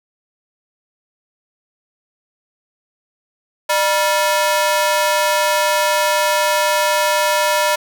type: ring-modulated tone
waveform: sawtooth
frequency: 784 Hz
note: G5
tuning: in tune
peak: -7 dBFS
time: 3.69-7.76 s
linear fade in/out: 10 ms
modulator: 182 Hz
effects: none